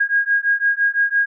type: beating tone pair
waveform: sine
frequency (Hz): 1631 / 1636.9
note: G#6 / G#6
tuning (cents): -32 / -26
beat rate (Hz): 5.9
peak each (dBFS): -18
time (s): 0-1.26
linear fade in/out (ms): 10
effects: none